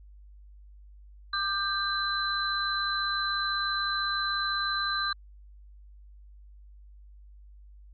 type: tone cluster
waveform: sine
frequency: 1195 / 1576 / 4033 Hz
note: D6 / G6 / B7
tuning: +30 / +9 / +36 cents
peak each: -31 dBFS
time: 1.33-5.13 s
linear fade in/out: 5 ms
effects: added 50 Hz sine -48 dBFS peak until 7.93 s + AAC 64 kbps